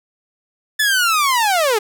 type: linear sweep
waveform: sawtooth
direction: down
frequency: 1754 to 400 Hz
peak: -10 dBFS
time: 0.79-1.79 s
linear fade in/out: 10 ms
effects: none